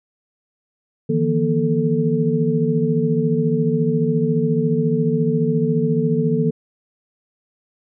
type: tone cluster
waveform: sine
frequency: 153.7 / 168 / 237.3 / 439.9 Hz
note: D#3 / E3 / A#3 / A4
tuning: -21 / +33 / +31 / 0 cents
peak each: -21 dBFS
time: 1.09-6.51 s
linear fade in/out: 10 ms
effects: none